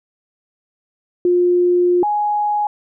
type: tone pair in turn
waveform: sine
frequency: 354.8 / 833.7 Hz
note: F4 / G#5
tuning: +27 / +6 cents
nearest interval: octave + minor third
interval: 1479 cents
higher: second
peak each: -11 / -15 dBFS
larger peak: first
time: 1.25-2.03 / 2.03-2.67 s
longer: first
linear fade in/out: 2 ms
effects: none